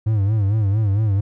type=tone with vibrato; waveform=triangle; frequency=103.83 Hz; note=G#2; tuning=in tune; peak=-13 dBFS; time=0.06-1.21 s; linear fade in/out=10 ms; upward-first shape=sine; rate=4.4 Hz; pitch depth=120 cents each way; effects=none